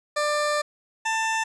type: tone pair in turn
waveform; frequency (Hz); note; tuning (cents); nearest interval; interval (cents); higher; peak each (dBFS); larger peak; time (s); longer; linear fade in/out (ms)
20% pulse; 594 / 890; D5 / A5; +20 / +20; perfect fifth; 700; second; -17 / -18; first; 0.16-0.62 / 1.05-1.44; first; 10
effects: resampled to 22050 Hz + 9-bit